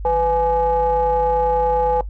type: ring-modulated tone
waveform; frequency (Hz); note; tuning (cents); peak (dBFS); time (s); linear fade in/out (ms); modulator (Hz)
triangle; 171.5; F3; -31; -10; 0.05-2.01; 2; 671
effects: noise-tail reverb RT60 0.1 s tail -19 dB re dry + added 50 Hz sine -26 dBFS peak until 2.09 s